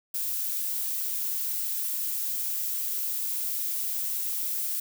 violet noise, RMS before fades -30 dBFS, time 0.14-4.8 s, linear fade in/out 5 ms, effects none

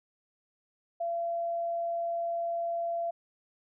sine tone, 680 Hz, F5, 46 cents flat, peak -29 dBFS, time 1-3.11 s, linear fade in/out 10 ms, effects none

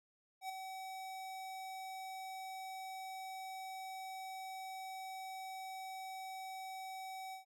square tone with ADSR envelope, 760 Hz, F#5, 46 cents sharp, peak -39 dBFS, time 0.41-7.45 s, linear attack 83 ms, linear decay 8 ms, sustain -6 dB, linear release 120 ms, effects none

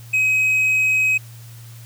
triangle tone, 2536 Hz, D#7, 32 cents sharp, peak -13 dBFS, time 0.13-1.18 s, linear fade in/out 10 ms, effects added 116 Hz sine -37 dBFS peak until 1.85 s + white hiss -47 dBFS RMS until 1.85 s

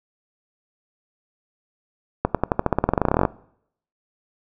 accelerating click train, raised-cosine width 1 ms, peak -3 dBFS, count 22, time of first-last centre 2.25-3.252 s, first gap 97 ms, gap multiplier 0.92, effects noise-tail reverb RT60 0.7 s tail -22 dB re dry

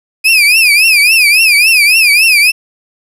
35% pulse tone with vibrato, 2489 Hz, D#7, in tune, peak -3 dBFS, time 0.24-2.52 s, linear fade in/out 20 ms, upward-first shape triangle, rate 3.6 Hz, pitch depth 180 cents each way, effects resampled to 32000 Hz + 7-bit

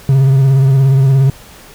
triangle tone with vibrato, 134.8 Hz, C#3, 48 cents flat, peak -4 dBFS, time 0.09-1.3 s, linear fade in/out 2 ms, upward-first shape triangle, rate 17 Hz, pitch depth 55 cents each way, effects pink hiss -38 dBFS RMS until 1.74 s

